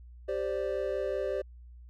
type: chord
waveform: triangle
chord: G suspended fourth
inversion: none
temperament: just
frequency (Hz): 392 / 522.7 / 588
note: G4 / C5 / D5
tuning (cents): 0 / -2 / +2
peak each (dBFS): -32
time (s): 0.28-1.42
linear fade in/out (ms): 10
effects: added 60 Hz sine -47 dBFS peak until 1.89 s